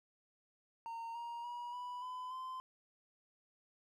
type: tone with pitch steps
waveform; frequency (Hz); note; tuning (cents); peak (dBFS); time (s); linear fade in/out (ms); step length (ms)
triangle; 919 / 940.5 / 962.5 / 985 / 1008 / 1031.5; A#5 / A#5 / B5 / B5 / B5 / C6; -25 / +15 / -45 / -5 / +35 / -25; -40; 0.86-2.6; 0; 290
effects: none